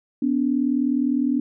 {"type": "tone pair together", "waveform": "sine", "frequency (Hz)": [248.2, 288.1], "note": ["B3", "D4"], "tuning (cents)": [9, -33], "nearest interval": "minor third", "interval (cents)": 258, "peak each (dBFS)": -21, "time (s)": [0.22, 1.4], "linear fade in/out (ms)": 5, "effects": []}